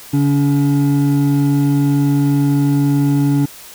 triangle tone pair together, 142 / 284 Hz, C#3 / C#4, +42 / +42 cents, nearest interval octave, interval 1200 cents, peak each -12 dBFS, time 0.13-3.46 s, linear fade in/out 10 ms, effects white hiss -37 dBFS RMS until 3.74 s

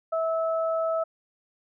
sine tone pair together, 651 / 1302 Hz, E5 / E6, -22 / -22 cents, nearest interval octave, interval 1200 cents, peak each -24 / -31 dBFS, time 0.12-1.04 s, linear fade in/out 10 ms, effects none

